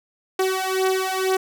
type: beating tone pair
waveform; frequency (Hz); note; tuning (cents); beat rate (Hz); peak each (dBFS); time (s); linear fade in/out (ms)
sawtooth; 376.6 / 378.7; F#4 / F#4; +31 / +40; 2.1; -19; 0.39-1.37; 5
effects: none